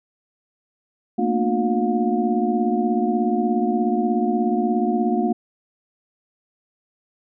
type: tone cluster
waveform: sine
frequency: 223.9 / 240.6 / 296.4 / 357.7 / 713 Hz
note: A3 / B3 / D4 / F4 / F5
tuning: +30 / -45 / +16 / +41 / +36 cents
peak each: -22 / -24 / -27 / -24 / -25 dBFS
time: 1.18-5.33 s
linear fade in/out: 10 ms
effects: none